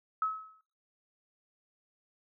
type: tone with exponential decay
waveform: sine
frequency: 1288 Hz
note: E6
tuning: 41 cents flat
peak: -25 dBFS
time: 0.22-0.61 s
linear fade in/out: 2 ms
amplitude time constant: 84 ms
effects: noise-tail reverb RT60 0.5 s tail -22 dB re dry